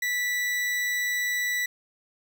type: tone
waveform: 40% pulse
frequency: 1965 Hz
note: B6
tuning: 9 cents flat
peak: -24 dBFS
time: 0.02-1.66 s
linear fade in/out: 5 ms
effects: 11-bit